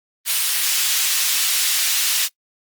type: high-pass noise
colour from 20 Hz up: pink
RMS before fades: -19 dBFS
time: 0.25-2.29 s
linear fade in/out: 50 ms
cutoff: 2900 Hz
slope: 12 dB/octave
effects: noise-tail reverb RT60 0.1 s tail -22 dB re dry + Opus 32 kbps